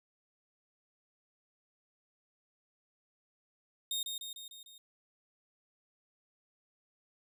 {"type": "tone with echo", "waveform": "sawtooth", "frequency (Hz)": 3700, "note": "A#7", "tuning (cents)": -14, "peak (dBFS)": -30, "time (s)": [3.91, 4.03], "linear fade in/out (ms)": 2, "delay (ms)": 150, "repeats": 5, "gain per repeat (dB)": -4, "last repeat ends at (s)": 4.78, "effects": []}